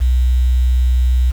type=tone with quantisation; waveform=sine; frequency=62.4 Hz; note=B1; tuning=19 cents sharp; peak=-10 dBFS; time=0-1.32 s; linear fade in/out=20 ms; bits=6; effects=none